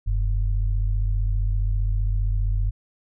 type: tone pair together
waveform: sine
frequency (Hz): 44.32 / 99.5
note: F1 / G2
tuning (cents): +26 / +26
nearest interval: octave + major second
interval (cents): 1400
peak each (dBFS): -20 / -26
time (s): 0.06-2.71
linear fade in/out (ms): 20
effects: none